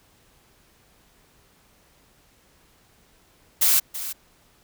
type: noise with echo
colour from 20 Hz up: blue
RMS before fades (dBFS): -18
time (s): 3.61-3.8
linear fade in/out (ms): 10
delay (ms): 330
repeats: 1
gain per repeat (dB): -13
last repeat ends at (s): 4.13
effects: pink hiss -59 dBFS RMS until 4.63 s